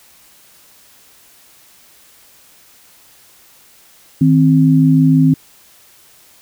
sine tone pair together, 156.99 / 263.3 Hz, D#3 / C4, +16 / +11 cents, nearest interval major sixth, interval 895 cents, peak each -10 dBFS, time 4.21-5.34 s, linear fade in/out 5 ms, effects white hiss -47 dBFS RMS until 6.41 s

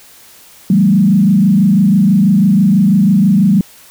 sine tone with frequency modulation, 196 Hz, G3, in tune, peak -6 dBFS, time 0.7-3.61 s, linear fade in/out 2 ms, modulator 26.1 Hz, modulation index 1.1, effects white hiss -41 dBFS RMS until 3.9 s

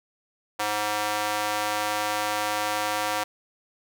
square tone with high-pass filter, 105.3 Hz, G#2, 24 cents sharp, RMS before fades -27 dBFS, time 0.59-3.24 s, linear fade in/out 10 ms, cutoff 760 Hz, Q 1.2, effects none

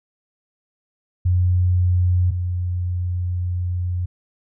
sine tone pair in turn, 89.9 / 89.28 Hz, F#2 / F2, -49 / +39 cents, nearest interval unison, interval 12 cents, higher first, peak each -14 / -20 dBFS, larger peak first, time 1.25-2.31 / 2.31-4.06 s, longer second, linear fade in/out 10 ms, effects none

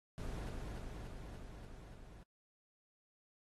brown noise with echo, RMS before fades -43 dBFS, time 0.18-0.49 s, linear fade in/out 0 ms, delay 290 ms, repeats 6, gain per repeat -2 dB, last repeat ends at 2.23 s, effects AAC 32 kbps

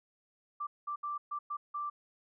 sine tone bursts at uneven times, 1174.7 Hz, D6, in tune, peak -34 dBFS, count 6, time 0.6-0.67 / 0.87-0.96 / 1.03-1.18 / 1.31-1.39 / 1.5-1.57 / 1.74-1.9 s, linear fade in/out 10 ms, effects none

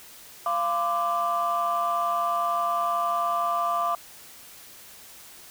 sine tone cluster, 690 / 1026 / 1177 Hz, F5 / C6 / D6, -21 / -34 / +3 cents, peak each -26 / -30 / -24 dBFS, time 0.46-3.95 s, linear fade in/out 2 ms, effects tanh soft clip ceiling -17 dBFS + white hiss -47 dBFS RMS until 5.5 s

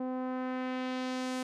sawtooth tone with low-pass filter sweep, 255.9 Hz, C4, 38 cents flat, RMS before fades -35 dBFS, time 0-1.43 s, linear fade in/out 5 ms, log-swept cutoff 710 to 9400 Hz, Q 1, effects none

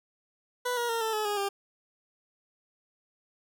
20% pulse tone with pitch steps, 493.9 / 476.5 / 459.8 / 443.6 / 428 / 412.9 / 398.4 Hz, B4 / A#4 / A#4 / A4 / A4 / G#4 / G4, 0 / +38 / -24 / +14 / -48 / -10 / +28 cents, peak -23 dBFS, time 0.65-1.49 s, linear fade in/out 10 ms, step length 120 ms, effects 10-bit

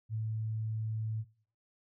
sine tone, 110 Hz, A2, in tune, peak -32 dBFS, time 0.09-1.25 s, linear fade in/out 50 ms, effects noise-tail reverb RT60 0.6 s tail -24 dB re dry

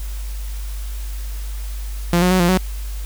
sawtooth tone with pitch steps, 173 / 181 / 185.6 / 173.9 / 185.9 Hz, F3 / F#3 / F#3 / F3 / F#3, -16 / -38 / +6 / -7 / +8 cents, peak -9 dBFS, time 2.13-2.575 s, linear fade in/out 0 ms, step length 89 ms, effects added 50 Hz sine -24 dBFS peak until 3.05 s + white hiss -40 dBFS RMS until 3.05 s

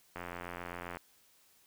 click train, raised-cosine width 0.5 ms, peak -26 dBFS, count 72, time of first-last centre 0.16-0.971 s, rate 87.6 Hz, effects white hiss -66 dBFS RMS until 1.66 s

